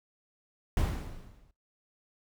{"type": "noise with exponential decay", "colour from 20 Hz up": "brown", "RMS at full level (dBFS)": -24, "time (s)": [0.77, 1.51], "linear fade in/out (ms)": 1, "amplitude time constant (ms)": 160, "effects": ["noise-tail reverb RT60 0.2 s tail -20 dB re dry"]}